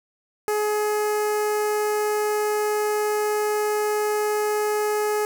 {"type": "tone with notch filter", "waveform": "sawtooth", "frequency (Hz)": 421.6, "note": "G#4", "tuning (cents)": 26, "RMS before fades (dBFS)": -23, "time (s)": [0.48, 5.25], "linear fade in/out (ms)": 0, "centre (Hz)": 3500, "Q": 0.89, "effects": []}